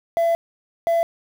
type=tone pair in turn; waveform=sine; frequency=672 / 672 Hz; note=E5 / E5; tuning=+33 / +33 cents; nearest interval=unison; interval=0 cents; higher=neither; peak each=-13 dBFS; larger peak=neither; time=0.17-0.35 / 0.87-1.03 s; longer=first; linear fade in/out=0 ms; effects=tanh soft clip ceiling -15 dBFS + 7-bit